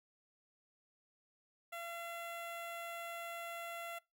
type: tone with notch filter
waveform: 15% pulse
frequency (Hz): 681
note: F5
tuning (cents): -44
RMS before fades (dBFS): -45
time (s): 1.72-3.99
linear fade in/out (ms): 10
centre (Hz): 5900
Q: 1.6
effects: noise-tail reverb RT60 0.2 s tail -22 dB re dry